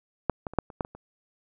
clicks, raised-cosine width 1 ms, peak -8 / -18 / -27 / -6 / -30 / -13 / -25 / -30 dBFS, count 8, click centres 0.297 / 0.468 / 0.536 / 0.587 / 0.702 / 0.808 / 0.849 / 0.95 s, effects none

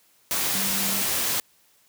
sine tone in noise, 195.1 Hz, G3, 8 cents flat, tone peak -33 dBFS, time 0.55-1.02 s, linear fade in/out 0 ms, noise white, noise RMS -25 dBFS, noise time 0.31-1.4 s, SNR -11 dB, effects white hiss -61 dBFS RMS until 1.88 s + high-pass 80 Hz 12 dB/octave

